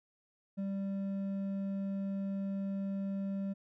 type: tone with hard clipping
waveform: sine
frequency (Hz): 196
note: G3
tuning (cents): 0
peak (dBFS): -35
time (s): 0.57-3.54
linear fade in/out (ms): 20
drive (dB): 5
effects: none